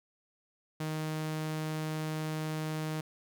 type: tone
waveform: sawtooth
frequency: 156 Hz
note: D#3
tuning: 5 cents sharp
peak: -29 dBFS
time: 0.8-3.01 s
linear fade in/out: 5 ms
effects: none